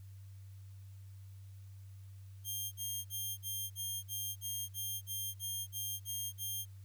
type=tone bursts; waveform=5% pulse; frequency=3200 Hz; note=G7; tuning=35 cents sharp; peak=-29 dBFS; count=13; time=2.44-6.656 s; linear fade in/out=50 ms; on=280 ms; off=48 ms; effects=added 97 Hz sine -49 dBFS peak until 6.84 s + white hiss -70 dBFS RMS until 6.84 s